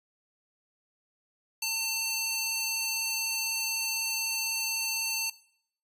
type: tone with high-pass filter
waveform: square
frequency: 898 Hz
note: A5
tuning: 35 cents sharp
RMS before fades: -31 dBFS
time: 1.62-5.3 s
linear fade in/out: 5 ms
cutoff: 3600 Hz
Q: 0.88
effects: noise-tail reverb RT60 0.6 s tail -19 dB re dry + resampled to 32000 Hz